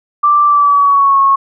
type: tone with pitch glide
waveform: sine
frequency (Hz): 1174.7 to 1096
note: D6 to C#6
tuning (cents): 0 to -20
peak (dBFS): -6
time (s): 0.23-1.36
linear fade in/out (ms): 10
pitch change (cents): -120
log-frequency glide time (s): 0.45-1.2
effects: none